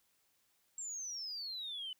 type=exponential sweep; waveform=sine; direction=down; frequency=7580 to 2977 Hz; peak=-39 dBFS; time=0.78-1.93 s; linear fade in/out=2 ms; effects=tanh soft clip ceiling -36 dBFS + white hiss -75 dBFS RMS until 1.99 s